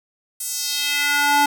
square tone with high-pass filter sweep, 289.1 Hz, D4, 27 cents flat, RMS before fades -20 dBFS, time 0.4-1.46 s, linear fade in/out 5 ms, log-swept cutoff 9200 to 680 Hz, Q 1.7, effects none

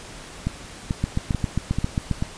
two click trains, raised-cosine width 5 ms, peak -9 / -10 dBFS, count 9 / 5, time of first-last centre 1.04-2.112 / 0.47-2.224 s, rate 7.46 / 2.28 Hz, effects pink hiss -40 dBFS RMS until 2.37 s + resampled to 22050 Hz

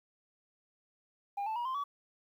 sine tone with pitch steps, 805 / 877.9 / 957.3 / 1044 / 1138.4 Hz, G5 / A5 / A#5 / C6 / C#6, +46 / -4 / +46 / -4 / +46 cents, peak -30 dBFS, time 1.37-1.84 s, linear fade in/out 10 ms, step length 94 ms, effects tanh soft clip ceiling -32 dBFS + 11-bit

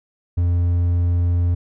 triangle tone with hard clipping, 87.31 Hz, F2, in tune, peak -16 dBFS, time 0.37-1.55 s, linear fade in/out 10 ms, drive 6 dB, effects none

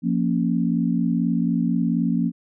sine chord, Bb minor, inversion second, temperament equal, 174.61 / 233.1 / 277.2 Hz, F3 / Bb3 / Db4, 0 / 0 / 0 cents, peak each -22 / -22 / -25 dBFS, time 0.02-2.32 s, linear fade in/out 50 ms, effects none

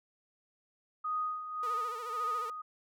sine tone with tremolo, 1244.5 Hz, D#6, in tune, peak -30 dBFS, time 1.04-2.62 s, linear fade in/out 10 ms, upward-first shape sine, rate 1.8 Hz, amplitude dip 65%
sawtooth tone with vibrato, 466.2 Hz, A#4, in tune, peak -40 dBFS, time 1.63-2.5 s, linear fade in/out 2 ms, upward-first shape sine, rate 14 Hz, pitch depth 95 cents each way
effects none

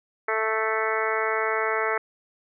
harmonic tone, 220 Hz, A3, in tune, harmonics 2 / 3 / 4 / 5 / 6 / 7 / 8 / 9 / 10, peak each -28 / -32 / -32 / -33 / -29 / -34 / -33 / -31 / -34 dBFS, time 0.28-1.98 s, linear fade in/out 5 ms, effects none

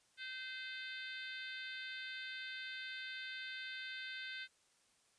harmonic tone, 516 Hz, C5, 24 cents flat, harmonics 3 / 4 / 5 / 6 / 7 / 8 / 9, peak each -47 / -51 / -53 / -55 / -51 / -57 / -58 dBFS, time 0.17-4.48 s, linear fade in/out 50 ms, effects white hiss -73 dBFS RMS until 5.18 s + resampled to 22050 Hz

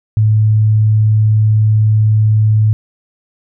sine tone, 108 Hz, A2, 32 cents flat, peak -7 dBFS, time 0.17-2.73 s, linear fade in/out 0 ms, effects none

